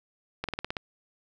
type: slowing click train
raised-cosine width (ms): 0.3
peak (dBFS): -15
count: 7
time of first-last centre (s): 0.44-0.768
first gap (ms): 47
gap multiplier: 1.06
effects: none